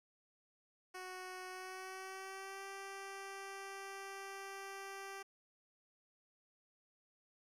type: tone with pitch glide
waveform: 10% pulse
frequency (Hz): 369.3 to 391.3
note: F#4 to G4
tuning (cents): -3 to -3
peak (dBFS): -38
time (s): 0.94-5.23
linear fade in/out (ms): 10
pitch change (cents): +100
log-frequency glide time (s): 1.49-2.65
effects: low-pass 12000 Hz 12 dB/octave + 12-bit